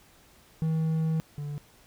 triangle tone pair in turn, 159.9 / 145.79 Hz, D#3 / D3, +48 / -12 cents, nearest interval major second, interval 160 cents, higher first, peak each -22 / -30 dBFS, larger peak first, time 0.62-1.2 / 1.38-1.58 s, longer first, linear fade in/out 0 ms, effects pink hiss -58 dBFS RMS until 1.86 s

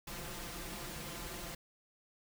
pink noise with comb filter, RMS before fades -44 dBFS, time 0.07-1.55 s, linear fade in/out 5 ms, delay 5.8 ms, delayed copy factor +0.8, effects none

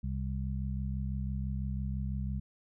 harmonic tone, 66 Hz, C2, 16 cents sharp, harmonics 1 / 2 / 3, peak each -34 / -37 / -39 dBFS, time 0.03-2.4 s, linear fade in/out 10 ms, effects none

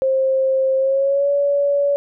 sine tone with pitch glide, 530 to 568 Hz, C5 to C#5, +22 to +42 cents, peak -14 dBFS, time 0.02-1.96 s, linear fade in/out 0 ms, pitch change +120 cents, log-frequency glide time 0.77-1.3 s, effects none

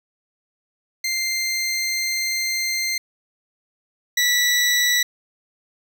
20% pulse tone pair in turn, 2093 / 1955.2 Hz, C7 / B6, 0 / -18 cents, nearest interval minor second, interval 118 cents, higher first, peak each -16 / -11 dBFS, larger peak second, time 1.04-2.98 / 4.17-5.03 s, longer first, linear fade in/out 5 ms, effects none

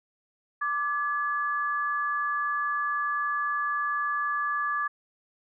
sine tone pair together, 1174.7 / 1698.5 Hz, D6 / G#6, 0 / +38 cents, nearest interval tritone, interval 638 cents, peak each -27 / -30 dBFS, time 0.61-4.88 s, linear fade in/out 10 ms, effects none

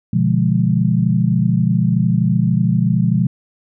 sine chord, B diminished seventh, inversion none, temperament equal, 123.47 / 146.83 / 174.61 / 207.7 Hz, B2 / D3 / F3 / Ab3, 0 / 0 / 0 / 0 cents, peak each -17 / -21 / -16 / -19 dBFS, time 0.13-3.27 s, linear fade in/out 5 ms, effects none

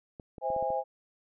clicks, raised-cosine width 2 ms, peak -30 dBFS, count 6, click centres 0.198 / 0.382 / 0.503 / 0.564 / 0.626 / 0.704 s
sine chord, C augmented, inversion none, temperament just, 523.3 / 654.1 / 817.6 Hz, C5 / E5 / G#5, 0 / -14 / -27 cents, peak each -32 / -34 / -31 dBFS, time 0.41-0.84 s, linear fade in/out 50 ms
effects none

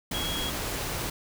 sine tone in noise, 3300 Hz, G#7, 12 cents flat, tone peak -32 dBFS, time 0.14-0.5 s, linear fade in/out 5 ms, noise pink, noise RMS -32 dBFS, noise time 0.11-1.1 s, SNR -3 dB, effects none

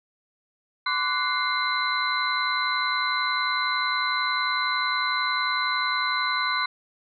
sine tone cluster, 1022 / 1153 / 1482 / 2098 / 4029 Hz, C6 / D6 / F#6 / C7 / B7, -41 / -32 / +2 / +4 / +34 cents, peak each -29 dBFS, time 0.86-6.66 s, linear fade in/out 5 ms, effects none

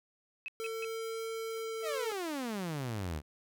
sine tone bursts, 2564 Hz, E7, 49 cents flat, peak -37 dBFS, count 3, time 0.46-0.846 s, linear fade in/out 0 ms, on 22 ms, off 160 ms
square tone with pitch glide, 450.1 to 445.2 Hz, A4 to A4, +39 to +20 cents, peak -37 dBFS, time 0.6-2.12 s, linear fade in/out 0 ms, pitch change -19 cents, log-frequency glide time 1.43-2.01 s
sawtooth exponential sweep, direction down, 680 to 70.1 Hz, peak -31 dBFS, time 1.82-3.22 s, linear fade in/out 50 ms
effects none

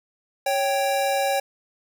square tone pair together, 554.4 / 784 Hz, C#5 / G5, 0 / 0 cents, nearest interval tritone, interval 600 cents, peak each -24 dBFS, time 0.46-1.4 s, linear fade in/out 5 ms, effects none

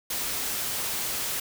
white noise, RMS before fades -30 dBFS, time 0.1-1.4 s, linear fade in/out 5 ms, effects none

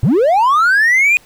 triangle linear sweep, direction up, 94.1 to 2489 Hz, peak -6 dBFS, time 0.03-1.17 s, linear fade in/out 0 ms, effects tanh soft clip ceiling -3 dBFS + pink hiss -47 dBFS RMS until 1.25 s

